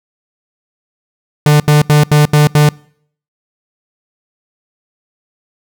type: tone bursts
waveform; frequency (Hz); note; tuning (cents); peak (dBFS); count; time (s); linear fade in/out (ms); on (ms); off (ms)
45% pulse; 148.9; D3; +24; -5; 6; 1.46-2.69; 2; 140; 78
effects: noise-tail reverb RT60 0.6 s tail -25 dB re dry